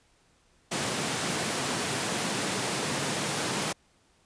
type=high-pass noise; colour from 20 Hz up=pink; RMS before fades=-30 dBFS; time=0.71-3.73 s; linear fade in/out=10 ms; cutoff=130 Hz; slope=24 dB/octave; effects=pink hiss -65 dBFS RMS until 4.25 s + resampled to 22050 Hz